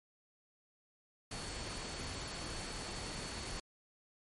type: tone in noise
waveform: sine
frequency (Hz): 4432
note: C#8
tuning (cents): -1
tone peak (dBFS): -50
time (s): 1.31-3.6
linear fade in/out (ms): 5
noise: pink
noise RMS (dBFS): -43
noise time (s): 1.31-3.6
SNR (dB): -10
effects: MP3 48 kbps